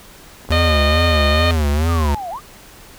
clicks, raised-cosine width 1 ms, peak -25 / -17 dBFS, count 2, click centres 0.45 / 0.49 s
square tone with vibrato, 77.78 Hz, D#2, in tune, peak -15 dBFS, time 0.5-2.15 s, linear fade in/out 5 ms, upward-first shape sine, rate 2.3 Hz, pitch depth 140 cents each way
harmonic tone, 612 Hz, D#5, 29 cents flat, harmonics 1 / 2 / 3 / 4 / 5 / 6 / 7, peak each -19 / -22 / -24 / -25 / -26 / -27 / -27 dBFS, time 0.52-1.51 s, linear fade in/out 0 ms
sine linear two-way sweep, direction down then up, 1285 to 660 to 1285 Hz, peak -24 dBFS, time 1.86-2.41 s, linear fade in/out 50 ms, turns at 2.3 s
effects pink hiss -42 dBFS RMS until 2.98 s

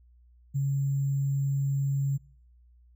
sine tone with sample-and-hold, 138.59 Hz, C#3, in tune, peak -24 dBFS, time 0.54-2.18 s, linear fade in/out 20 ms, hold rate 7350 Hz, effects noise-tail reverb RT60 0.7 s tail -25 dB re dry + added 60 Hz sine -55 dBFS peak until 2.95 s

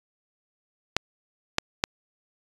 clicks, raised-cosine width 0.2 ms, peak -3 dBFS, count 3, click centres 0.966 / 1.584 / 1.839 s, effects resampled to 24000 Hz

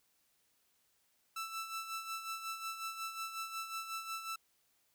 sawtooth tone with tremolo, 1325 Hz, E6, 9 cents sharp, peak -34 dBFS, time 1.36-4.36 s, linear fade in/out 5 ms, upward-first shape sine, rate 5.5 Hz, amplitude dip 60%, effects white hiss -75 dBFS RMS until 4.94 s

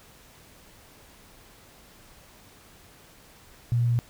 sine tone, 119.2 Hz, A#2, 39 cents sharp, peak -20 dBFS, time 3.72-3.99 s, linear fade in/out 0 ms, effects pink hiss -53 dBFS RMS until 4.09 s

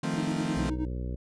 40% pulse chord, F dominant seventh, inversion third, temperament equal, 155.56 / 174.61 / 220 / 261.6 Hz, Eb3 / F3 / A3 / C4, 0 / 0 / 0 / 0 cents, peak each -33 dBFS, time 0.03-0.7 s, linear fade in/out 5 ms
click train, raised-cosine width 2 ms, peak -31 dBFS, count 10, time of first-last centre 0.14-0.547 s, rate 22.1 Hz
triangle tone with tremolo, 311.1 Hz, D#4, in tune, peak -26 dBFS, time 0.17-0.85 s, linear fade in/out 0 ms, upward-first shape sine, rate 9.5 Hz, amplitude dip 85%
harmonic tone, 61.74 Hz, B1, in tune, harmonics 1 / 2 / 3 / 4 / 5 / 6 / 7 / 8 / 9, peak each -32 / -38 / -42 / -44 / -46 / -48 / -49 / -50 / -51 dBFS, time 0.56-1.16 s, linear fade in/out 10 ms
effects resampled to 22050 Hz

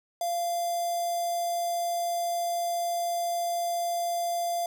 square tone with notch filter, 691 Hz, F5, 19 cents flat, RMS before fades -29 dBFS, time 0.21-4.66 s, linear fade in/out 2 ms, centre 2300 Hz, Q 0.6, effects none

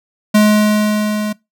square tone with level ramp, 211.3 Hz, G#3, 30 cents sharp, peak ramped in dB -7 to -18 dBFS, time 0.34-1.33 s, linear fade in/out 10 ms, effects noise-tail reverb RT60 0.2 s tail -22 dB re dry

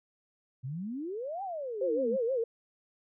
sine exponential two-way sweep, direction up then down, 121.3 to 811 to 199.9 Hz, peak -34 dBFS, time 0.63-2.17 s, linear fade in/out 20 ms, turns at 1.43 s
sine tone with vibrato, 493.9 Hz, B4, in tune, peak -27 dBFS, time 1.81-2.44 s, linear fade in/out 5 ms, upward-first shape sine, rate 6.3 Hz, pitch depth 160 cents each way
effects none

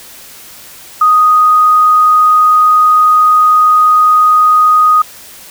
sine tone, 1244.5 Hz, D#6, in tune, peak -4 dBFS, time 1.01-5.02 s, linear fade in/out 5 ms, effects white hiss -34 dBFS RMS until 5.5 s

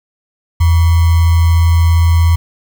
sine tone with sample-and-hold, 83.6 Hz, E2, 25 cents sharp, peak -6 dBFS, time 0.6-2.36 s, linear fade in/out 10 ms, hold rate 1050 Hz, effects none

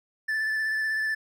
triangle tone with vibrato, 1753 Hz, A6, 7 cents flat, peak -23 dBFS, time 0.28-1.15 s, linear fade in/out 10 ms, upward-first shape square, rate 16 Hz, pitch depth 14 cents each way, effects none

